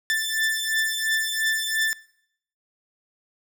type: beating tone pair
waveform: sawtooth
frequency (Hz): 1766 / 1768.9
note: A6 / A6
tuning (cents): +6 / +9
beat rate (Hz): 2.9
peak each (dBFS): -22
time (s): 0.1-1.93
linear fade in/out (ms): 0
effects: noise-tail reverb RT60 0.7 s tail -21 dB re dry